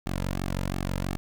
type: tone with flanger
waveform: sawtooth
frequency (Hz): 46.25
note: F#1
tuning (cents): 0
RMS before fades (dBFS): -30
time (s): 0.06-1.17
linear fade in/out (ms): 0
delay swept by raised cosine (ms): 2 to 2.7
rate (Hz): 2.8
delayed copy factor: -0.9
effects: none